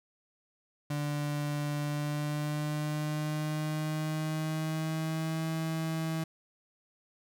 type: tone with pitch glide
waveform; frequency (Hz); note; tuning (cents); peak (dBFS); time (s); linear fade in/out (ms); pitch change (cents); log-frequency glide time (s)
35% pulse; 146.83 to 161.05; D3 to E3; 0 to -40; -29; 0.9-6.24; 5; +160; 1.82-5.48
effects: none